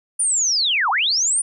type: linear two-way sweep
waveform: sine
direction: down then up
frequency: 9570 to 747 to 9570 Hz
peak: -16 dBFS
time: 0.19-1.42 s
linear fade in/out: 10 ms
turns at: 0.9 s
effects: none